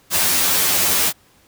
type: noise with comb filter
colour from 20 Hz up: white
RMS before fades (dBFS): -17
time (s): 0.1-1.13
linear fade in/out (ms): 50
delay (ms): 11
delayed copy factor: +0.75
effects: pink hiss -54 dBFS RMS until 1.47 s + high-pass 60 Hz 12 dB/octave